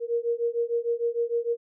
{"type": "beating tone pair", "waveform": "sine", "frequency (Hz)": [466.2, 472.8], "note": ["A#4", "A#4"], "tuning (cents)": [0, 24], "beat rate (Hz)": 6.6, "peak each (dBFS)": -27, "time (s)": [0, 1.57], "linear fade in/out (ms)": 50, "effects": []}